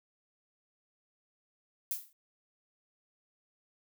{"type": "noise with exponential decay", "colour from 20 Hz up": "violet", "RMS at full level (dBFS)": -31, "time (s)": [1.91, 2.13], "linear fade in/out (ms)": 2, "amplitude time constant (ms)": 47, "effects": []}